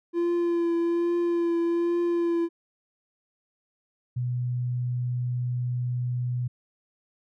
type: tone with vibrato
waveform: triangle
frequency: 341.8 Hz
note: F4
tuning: 37 cents flat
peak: -20 dBFS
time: 0.13-2.49 s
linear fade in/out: 50 ms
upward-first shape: triangle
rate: 1.2 Hz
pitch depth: 23 cents each way
type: tone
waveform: sine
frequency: 123.47 Hz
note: B2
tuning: in tune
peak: -25 dBFS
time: 4.16-6.48 s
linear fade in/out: 10 ms
effects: none